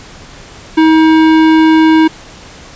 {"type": "tone with hard clipping", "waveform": "sine", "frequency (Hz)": 318, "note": "D#4", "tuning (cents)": 38, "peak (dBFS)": -6, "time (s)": [0.77, 2.08], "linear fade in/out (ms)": 10, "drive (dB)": 16, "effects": ["pink hiss -34 dBFS RMS until 2.75 s", "resampled to 16000 Hz"]}